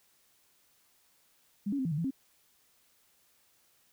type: tone with pitch steps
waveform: sine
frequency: 202.6 / 280.8 / 261.7 / 166.1 / 147 / 167.3 / 267.9 Hz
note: G#3 / C#4 / C4 / E3 / D3 / E3 / C4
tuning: -43 / +22 / 0 / +13 / +2 / +26 / +41 cents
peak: -29 dBFS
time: 1.66-2.108 s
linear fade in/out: 10 ms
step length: 64 ms
effects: white hiss -68 dBFS RMS until 3.92 s